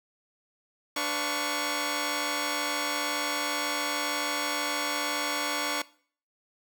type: tone cluster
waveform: 10% pulse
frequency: 292.5 / 503 / 695 / 1112 Hz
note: D4 / B4 / F5 / C#6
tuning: -7 / +32 / -9 / +5 cents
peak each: -24 / -28 / -29 / -23 dBFS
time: 0.96-5.82 s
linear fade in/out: 5 ms
effects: noise-tail reverb RT60 0.5 s tail -21 dB re dry